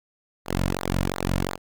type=tone with flanger; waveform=sawtooth; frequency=45.69 Hz; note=F#1; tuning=21 cents flat; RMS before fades=-26 dBFS; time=0.45-1.58 s; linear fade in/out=50 ms; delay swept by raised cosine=0.33 to 2.63 ms; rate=2.8 Hz; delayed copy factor=-1; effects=none